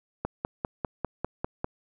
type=click train; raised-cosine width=1 ms; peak=-14 dBFS; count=8; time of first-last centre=0.25-1.644 s; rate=5.02 Hz; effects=none